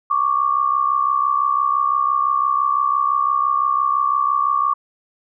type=tone pair together; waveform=sine; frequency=1108.7 / 1174.6 Hz; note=C#6 / D6; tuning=0 / 0 cents; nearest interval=minor second; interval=100 cents; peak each=-18 dBFS; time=0.1-4.74 s; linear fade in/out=10 ms; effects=none